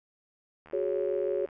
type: click train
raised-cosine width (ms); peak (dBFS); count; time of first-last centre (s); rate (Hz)
0.5; -36; 65; 0.66-1.488; 77.3
type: chord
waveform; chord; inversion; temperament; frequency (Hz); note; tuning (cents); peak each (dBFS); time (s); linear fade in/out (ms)
sine; F# suspended second; none; just; 370 / 416.2 / 555; F#4 / G#4 / C#5; 0 / +4 / +2; -31; 0.73-1.46; 5
effects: none